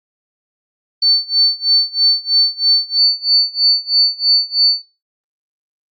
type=tone with tremolo; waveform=sine; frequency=4500 Hz; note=C#8; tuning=25 cents sharp; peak=-7 dBFS; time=1.02-4.82 s; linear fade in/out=5 ms; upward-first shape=sine; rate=3.1 Hz; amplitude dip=95%; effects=noise-tail reverb RT60 0.3 s tail -20 dB re dry + Opus 24 kbps